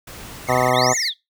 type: noise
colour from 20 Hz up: pink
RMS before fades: -37 dBFS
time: 0.07-0.7 s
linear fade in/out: 5 ms
type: tone with vibrato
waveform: 45% pulse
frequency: 1975.5 Hz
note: B6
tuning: in tune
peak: -26 dBFS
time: 0.47-1.1 s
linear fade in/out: 20 ms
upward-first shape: sine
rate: 19 Hz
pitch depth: 170 cents each way
type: harmonic tone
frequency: 126.1 Hz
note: B2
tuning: 36 cents sharp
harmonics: 1 / 2 / 3 / 4 / 5 / 6 / 7 / 8 / 9 / 10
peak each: -26 / -27 / -27 / -24 / -21 / -22 / -27 / -27 / -27 / -27 dBFS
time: 0.48-0.94 s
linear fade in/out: 20 ms
type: exponential two-way sweep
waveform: sine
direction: up then down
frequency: 3086 to 7180 to 3198 Hz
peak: -20 dBFS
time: 0.73-1.14 s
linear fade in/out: 50 ms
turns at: 0.94 s
effects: noise-tail reverb RT60 0.2 s tail -21 dB re dry